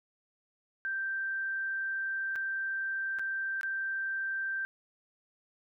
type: tone with dropouts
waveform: sine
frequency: 1568 Hz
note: G6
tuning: in tune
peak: -31 dBFS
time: 0.85-4.65 s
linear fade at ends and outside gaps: 0 ms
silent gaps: 2.356-2.36 / 3.187-3.194 / 3.611-3.632 s
effects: none